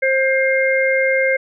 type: harmonic tone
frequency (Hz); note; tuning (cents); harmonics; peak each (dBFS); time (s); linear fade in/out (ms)
530; C5; +22; 1 / 3 / 4; -16 / -21 / -18; 0.02-1.37; 10
effects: none